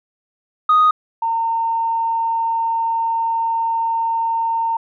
sine tone pair in turn, 1244.5 / 912.6 Hz, D#6 / A#5, 0 / -37 cents, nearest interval perfect fourth, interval 537 cents, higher first, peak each -8 / -16 dBFS, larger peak first, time 0.69-0.91 / 1.22-4.77 s, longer second, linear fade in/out 5 ms, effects tanh soft clip ceiling -7 dBFS

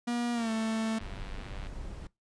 45% pulse tone with pitch glide, 239.4 to 222.1 Hz, A#3 to A3, +46 to +16 cents, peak -29 dBFS, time 0.07-0.99 s, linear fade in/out 10 ms, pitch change -130 cents, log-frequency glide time 0.33-0.51 s
click train, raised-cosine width 0.3 ms, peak -31 dBFS, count 127, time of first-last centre 0.38-1.67 s, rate 97.7 Hz
brown noise, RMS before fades -40 dBFS, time 1.01-2.07 s, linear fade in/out 2 ms
effects noise-tail reverb RT60 0.2 s tail -22 dB re dry + resampled to 22050 Hz

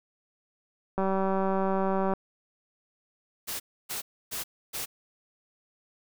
click train, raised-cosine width 1 ms, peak -15 dBFS, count 223, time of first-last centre 0.98-2.136 s, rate 192 Hz
white noise bursts, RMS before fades -34 dBFS, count 4, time 3.47-4.86 s, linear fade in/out 20 ms, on 130 ms, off 290 ms
effects none

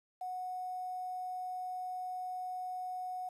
sine tone with quantisation, 735 Hz, F#5, 12 cents flat, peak -37 dBFS, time 0.21-3.29 s, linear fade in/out 5 ms, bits 10, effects resampled to 32000 Hz

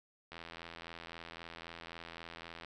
click train, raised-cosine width 0.3 ms, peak -30 dBFS, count 196, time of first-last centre 0.32-2.647 s, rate 83.8 Hz, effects none

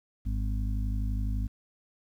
harmonic tone, 51.91 Hz, G#1, in tune, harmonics 1 / 2 / 4 / 5, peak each -28 / -34 / -40 / -42 dBFS, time 0.25-1.48 s, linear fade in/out 20 ms, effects 10-bit

